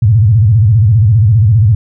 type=tone with vibrato; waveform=sine; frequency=108 Hz; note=A2; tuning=32 cents flat; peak=-4 dBFS; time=0.02-1.75 s; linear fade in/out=5 ms; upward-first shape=square; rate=15 Hz; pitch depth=170 cents each way; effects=none